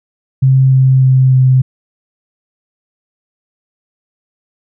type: tone with pitch steps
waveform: sine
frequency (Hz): 132.5 / 131.58 / 130.68 / 129.77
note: C3 / C3 / C3 / C3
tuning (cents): +22 / +10 / -2 / -14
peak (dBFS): -5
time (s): 0.42-1.62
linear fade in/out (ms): 10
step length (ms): 300
effects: none